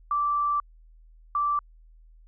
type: tone bursts at uneven times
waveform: sine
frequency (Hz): 1168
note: D6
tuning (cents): -10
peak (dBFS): -22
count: 2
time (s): 0.11-0.6 / 1.35-1.59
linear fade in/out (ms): 2
effects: added 40 Hz sine -50 dBFS peak until 2.27 s